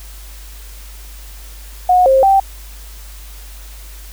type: tone with pitch steps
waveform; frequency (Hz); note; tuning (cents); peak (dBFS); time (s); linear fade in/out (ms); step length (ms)
sine; 727 / 532 / 780; F#5 / C5 / G5; -31 / +29 / -9; -7; 1.89-2.4; 5; 170
effects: added 50 Hz sine -32 dBFS peak until 4.12 s + white hiss -40 dBFS RMS until 4.12 s